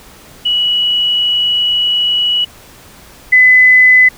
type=tone pair in turn; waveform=sine; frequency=2932 / 2012 Hz; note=F#7 / B6; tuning=-16 / +32 cents; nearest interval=perfect fifth; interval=652 cents; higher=first; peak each=-10 / -3 dBFS; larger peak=second; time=0.45-2.45 / 3.32-4.09 s; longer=first; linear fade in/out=10 ms; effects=pink hiss -39 dBFS RMS until 4.17 s